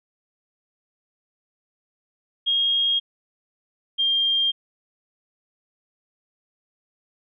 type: tone pair in turn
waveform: sine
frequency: 3255 / 3201 Hz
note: G#7 / G7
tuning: -36 / +36 cents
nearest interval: unison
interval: 28 cents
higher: first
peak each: -18 dBFS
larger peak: neither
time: 2.46-3 / 3.98-4.52 s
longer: neither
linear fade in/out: 20 ms
effects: none